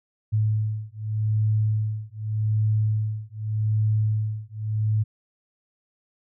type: beating tone pair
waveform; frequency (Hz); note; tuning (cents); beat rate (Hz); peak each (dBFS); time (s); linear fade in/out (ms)
sine; 107.4 / 108.24; A2 / A2; -41 / -28; 0.84; -24 / -24; 0.32-5.04; 20
effects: none